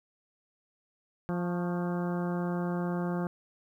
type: harmonic tone with a mistuned harmonic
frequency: 175.5 Hz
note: F3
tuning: 9 cents sharp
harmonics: 1 / 2 / 3 / 4 / 5 / 6 / 7 / 8 / 9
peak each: -30 / -36 / -40 / -42 / -44 / -46 / -47 / -48 / -49 dBFS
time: 1.29-3.27 s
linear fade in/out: 0 ms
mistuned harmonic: 6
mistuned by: +69 cents
effects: 11-bit